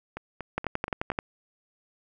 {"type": "two click trains", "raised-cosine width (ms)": 0.5, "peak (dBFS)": [-20, -12], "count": [5, 8], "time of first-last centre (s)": [[0.17, 1.118], [0.58, 1.189]], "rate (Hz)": [4.22, 11.5], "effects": []}